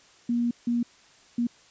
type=tone bursts at uneven times; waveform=sine; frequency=238 Hz; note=A#3; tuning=36 cents sharp; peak=-22 dBFS; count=3; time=0.29-0.51 / 0.67-0.83 / 1.38-1.47 s; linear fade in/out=5 ms; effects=white hiss -56 dBFS RMS until 1.7 s + resampled to 16000 Hz